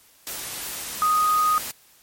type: tone in noise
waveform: sine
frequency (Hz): 1244.5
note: D#6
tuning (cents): 0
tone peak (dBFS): -17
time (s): 1.02-1.58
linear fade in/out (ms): 0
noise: white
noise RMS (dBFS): -32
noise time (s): 0.27-1.71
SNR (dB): +12
effects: white hiss -55 dBFS RMS until 2.02 s + MP3 64 kbps